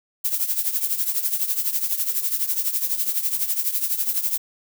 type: noise with tremolo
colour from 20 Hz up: violet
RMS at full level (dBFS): -20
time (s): 0.24-4.38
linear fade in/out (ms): 10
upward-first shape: triangle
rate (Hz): 12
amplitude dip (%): 80
effects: none